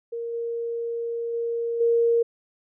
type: tone with level steps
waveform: sine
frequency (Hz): 466.2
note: A#4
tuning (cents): 0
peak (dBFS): -28 / -26 / -24 / -17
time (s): 0.12-2.23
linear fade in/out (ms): 10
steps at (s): 0.33 / 1.33 / 1.8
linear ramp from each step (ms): 10
effects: none